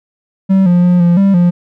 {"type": "tone with pitch steps", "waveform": "triangle", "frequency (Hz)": [192, 176.3, 177.8, 173, 196.6, 175.4], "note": ["G3", "F3", "F3", "F3", "G3", "F3"], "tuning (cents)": [-36, 17, 31, -16, 5, 8], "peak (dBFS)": -4, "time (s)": [0.49, 1.51], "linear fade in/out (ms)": 20, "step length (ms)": 170, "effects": []}